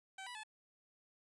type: tone with pitch steps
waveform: 15% pulse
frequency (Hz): 769 / 981 / 864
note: G5 / B5 / A5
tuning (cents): -33 / -12 / -32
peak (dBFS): -40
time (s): 0.18-0.435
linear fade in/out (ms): 5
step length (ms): 85
effects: resampled to 24000 Hz